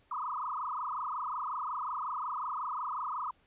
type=tone with frequency modulation; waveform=sine; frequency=1121 Hz; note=C#6; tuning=19 cents sharp; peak=-33 dBFS; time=0.11-3.31 s; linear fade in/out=5 ms; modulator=25.5 Hz; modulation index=6.1; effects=pink hiss -68 dBFS RMS until 3.46 s + resampled to 8000 Hz